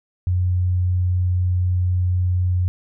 sine tone, 90.4 Hz, F#2, 40 cents flat, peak -16 dBFS, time 0.27-2.68 s, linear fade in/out 0 ms, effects none

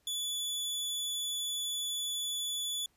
sawtooth tone, 3448 Hz, A7, 36 cents flat, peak -30 dBFS, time 0.07-2.86 s, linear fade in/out 2 ms, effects pink hiss -72 dBFS RMS until 2.96 s + resampled to 32000 Hz

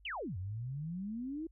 sine exponential two-way sweep, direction down then up, 3200 to 87.6 to 334.3 Hz, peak -37 dBFS, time 0.05-1.47 s, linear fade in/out 5 ms, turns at 0.37 s, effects added 50 Hz sine -59 dBFS peak until 1.51 s

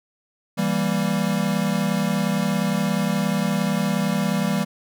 square chord, E diminished, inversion none, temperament equal, 164.81 / 196 / 233.1 Hz, E3 / G3 / Bb3, 0 / 0 / 0 cents, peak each -26 / -23 / -27 dBFS, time 0.57-4.65 s, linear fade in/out 20 ms, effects none

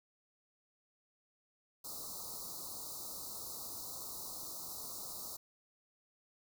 white band-stop noise, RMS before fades -45 dBFS, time 1.84-5.37 s, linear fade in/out 10 ms, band 1300 to 3900 Hz, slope 96 dB/octave, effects none

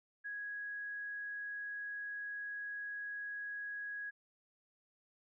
sine tone, 1661.2 Hz, G#6, in tune, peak -40 dBFS, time 0.24-4.11 s, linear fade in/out 20 ms, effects none

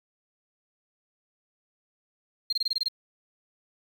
sine tone bursts, 4199 Hz, C8, 5 cents sharp, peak -22 dBFS, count 8, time 2.5-2.884 s, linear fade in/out 5 ms, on 27 ms, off 24 ms, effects tanh soft clip ceiling -19 dBFS + 8-bit

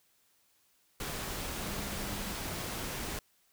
sine tone in noise, 200 Hz, G3, 35 cents sharp, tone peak -43 dBFS, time 1.66-2.32 s, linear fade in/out 2 ms, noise pink, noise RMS -38 dBFS, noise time 1-3.19 s, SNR -8 dB, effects white hiss -70 dBFS RMS until 3.52 s

